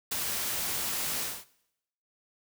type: noise with ADSR envelope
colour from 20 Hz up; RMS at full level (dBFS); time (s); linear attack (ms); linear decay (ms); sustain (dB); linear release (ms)
white; -30; 0.11-1.45; 10; 22; -2; 240
effects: noise-tail reverb RT60 0.8 s tail -20 dB re dry